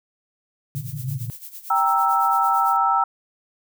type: band-pass noise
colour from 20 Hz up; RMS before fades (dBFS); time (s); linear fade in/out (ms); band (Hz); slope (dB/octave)
pink; -29; 0.75-1.3; 0; 110 to 150; 96
type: noise with tremolo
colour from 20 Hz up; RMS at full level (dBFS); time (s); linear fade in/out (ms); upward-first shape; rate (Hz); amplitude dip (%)
violet; -36; 0.75-2.77; 10; sine; 8.9; 75
type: chord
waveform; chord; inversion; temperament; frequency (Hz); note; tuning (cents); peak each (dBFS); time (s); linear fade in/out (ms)
sine; E diminished; first; equal; 784 / 932.3 / 1318.5; G5 / Bb5 / E6; 0 / 0 / 0; -21 / -22 / -19; 1.7-3.04; 5
effects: none